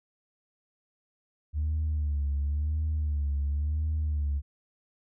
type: tone with vibrato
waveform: sine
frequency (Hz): 74.1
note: D2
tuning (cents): +16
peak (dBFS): -24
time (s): 1.53-4.42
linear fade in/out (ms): 50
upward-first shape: sine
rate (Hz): 0.95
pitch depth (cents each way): 84
effects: tanh soft clip ceiling -23 dBFS